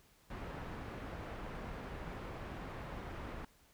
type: low-pass noise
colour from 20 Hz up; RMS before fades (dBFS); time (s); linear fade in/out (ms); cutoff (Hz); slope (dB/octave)
pink; -45; 0.3-3.45; 5; 1800; 12
effects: pink hiss -67 dBFS RMS until 3.73 s